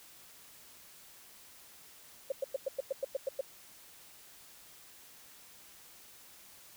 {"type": "tone bursts", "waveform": "sine", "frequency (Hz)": 540, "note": "C#5", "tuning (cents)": -45, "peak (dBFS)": -29, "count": 10, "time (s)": [2.3, 3.41], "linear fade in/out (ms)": 5, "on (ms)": 21, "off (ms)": 100, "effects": ["white hiss -56 dBFS RMS until 6.76 s"]}